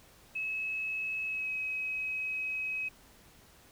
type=tone with pitch glide; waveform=sine; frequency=2580 to 2544 Hz; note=E7 to D#7; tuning=-38 to +38 cents; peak=-32 dBFS; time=0.35-2.89 s; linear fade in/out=10 ms; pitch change=-24 cents; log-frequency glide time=1.26-1.51 s; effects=pink hiss -59 dBFS RMS until 3.71 s